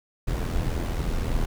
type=noise with amplitude modulation; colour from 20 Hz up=brown; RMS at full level=-23 dBFS; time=0.27-1.46 s; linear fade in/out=10 ms; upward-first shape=sine; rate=83.3 Hz; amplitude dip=60%; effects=none